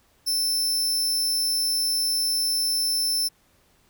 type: tone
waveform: sawtooth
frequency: 5320 Hz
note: E8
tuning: 15 cents sharp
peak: -19 dBFS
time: 0.26-3.29 s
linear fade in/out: 20 ms
effects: pink hiss -62 dBFS RMS until 3.89 s